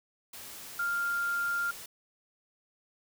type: tone in noise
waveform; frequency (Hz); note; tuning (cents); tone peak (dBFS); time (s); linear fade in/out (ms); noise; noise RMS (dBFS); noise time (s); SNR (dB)
sine; 1396.9; F6; 0; -28; 0.79-1.71; 5; white; -45; 0.33-1.86; +14
effects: none